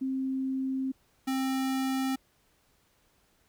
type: tone pair in turn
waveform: sine / square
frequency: 264.5 / 264.5 Hz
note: C4 / C4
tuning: +19 / +19 cents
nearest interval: unison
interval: 0 cents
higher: neither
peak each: -28 dBFS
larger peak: neither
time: 0.01-0.92 / 1.27-2.16 s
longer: first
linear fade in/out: 10 ms
effects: pink hiss -68 dBFS RMS until 3.48 s